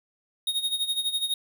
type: tone with tremolo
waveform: square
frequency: 3729 Hz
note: A#7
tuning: in tune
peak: -23 dBFS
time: 0.47-1.34 s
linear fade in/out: 2 ms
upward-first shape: sine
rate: 12 Hz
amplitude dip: 75%
effects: none